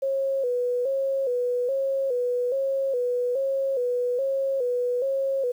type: tone with vibrato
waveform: sine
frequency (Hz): 516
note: C5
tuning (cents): -24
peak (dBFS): -22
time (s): 0.02-5.52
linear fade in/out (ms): 10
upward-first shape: square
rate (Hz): 1.2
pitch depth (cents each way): 85
effects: 9-bit